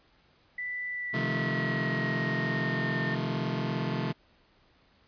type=tone with pitch glide; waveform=sine; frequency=1981 to 1816.6 Hz; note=B6 to A#6; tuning=+5 to -45 cents; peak=-32 dBFS; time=0.58-3.15 s; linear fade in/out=5 ms; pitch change=-150 cents; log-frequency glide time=0.88-2.99 s
type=chord; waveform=sawtooth; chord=F dominant seventh; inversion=second; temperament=just; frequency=130.96 / 157.15 / 174.61 / 218.3 Hz; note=C3 / Eb3 / F3 / A3; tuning=+2 / +18 / 0 / -13 cents; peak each=-29 / -31 / -31 / -31 dBFS; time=1.13-4.13 s; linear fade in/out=20 ms
effects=pink hiss -64 dBFS RMS until 5.07 s + resampled to 11025 Hz